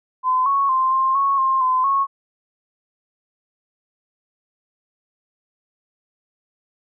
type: tone with pitch steps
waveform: sine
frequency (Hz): 1023 / 1107 / 1045 / 1056 / 1104 / 1060 / 1025 / 1099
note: C6 / C#6 / C6 / C6 / C#6 / C6 / C6 / C#6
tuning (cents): -39 / -3 / -2 / +16 / -7 / +22 / -36 / -15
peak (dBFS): -15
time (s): 0.23-2.07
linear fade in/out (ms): 50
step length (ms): 230
effects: none